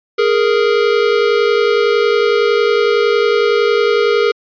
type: tone pair together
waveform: square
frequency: 415.3 / 466.2 Hz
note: G#4 / A#4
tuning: 0 / 0 cents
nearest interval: major second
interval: 200 cents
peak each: -14 dBFS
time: 0.18-4.32 s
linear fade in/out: 10 ms
effects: resampled to 11025 Hz